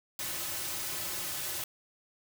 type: noise with comb filter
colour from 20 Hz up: white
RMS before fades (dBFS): -36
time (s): 0.19-1.64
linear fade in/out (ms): 2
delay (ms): 4.3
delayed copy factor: -0.8
effects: none